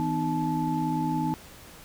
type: tone cluster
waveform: sine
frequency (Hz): 160.6 / 251.5 / 309 / 868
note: E3 / B3 / D#4 / A5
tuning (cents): -45 / +32 / -12 / -24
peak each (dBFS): -30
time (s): 0-1.34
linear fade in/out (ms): 0
effects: pink hiss -48 dBFS RMS until 1.84 s